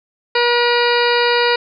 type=harmonic tone; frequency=480 Hz; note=B4; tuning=49 cents flat; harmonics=1 / 2 / 3 / 4 / 5 / 6 / 8 / 9 / 10; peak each=-16 / -19 / -21 / -22 / -23 / -24 / -25 / -26 / -26 dBFS; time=0.35-1.56 s; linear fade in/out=5 ms; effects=none